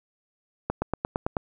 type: accelerating click train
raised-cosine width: 1 ms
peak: -11 dBFS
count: 7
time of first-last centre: 0.7-1.368 s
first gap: 120 ms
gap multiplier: 0.97
effects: none